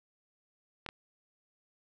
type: clicks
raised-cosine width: 0.3 ms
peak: -23 dBFS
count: 2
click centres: 0.863 / 0.889 s
effects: none